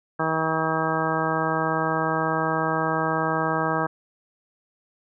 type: harmonic tone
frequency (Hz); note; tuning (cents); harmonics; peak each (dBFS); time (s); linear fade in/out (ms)
159.8; D#3; +47; 1 / 2 / 3 / 4 / 5 / 6 / 7 / 8 / 10; -30 / -30 / -30 / -30 / -30 / -30 / -30 / -30 / -30; 0.19-3.87; 10
effects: none